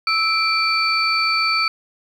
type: tone cluster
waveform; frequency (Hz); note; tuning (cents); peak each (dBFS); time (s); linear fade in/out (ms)
sine; 1309 / 2348 / 4527; E6 / D7 / C#8; -13 / -1 / +36; -20; 0.07-1.68; 2
effects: tanh soft clip ceiling -6 dBFS + 8-bit